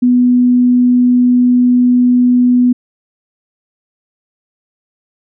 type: tone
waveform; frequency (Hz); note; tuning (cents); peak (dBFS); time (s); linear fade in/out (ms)
sine; 247.1; B3; +1; -6; 0.02-2.73; 10
effects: none